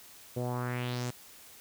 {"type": "tone with low-pass filter sweep", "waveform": "sawtooth", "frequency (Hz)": 123.2, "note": "B2", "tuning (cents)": -4, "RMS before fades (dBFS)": -34, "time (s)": [0.36, 1.11], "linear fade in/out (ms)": 10, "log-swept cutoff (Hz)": [490, 8200], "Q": 2.9, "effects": ["white hiss -53 dBFS RMS until 1.6 s"]}